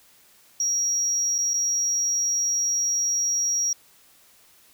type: tone with dropouts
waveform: sine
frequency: 5670 Hz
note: F8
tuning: 25 cents sharp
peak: -19 dBFS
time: 0.6-3.73 s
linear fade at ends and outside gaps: 2 ms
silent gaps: 1.382-1.386 / 1.535-1.54 s
effects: tanh soft clip ceiling -19 dBFS + white hiss -56 dBFS RMS until 4.73 s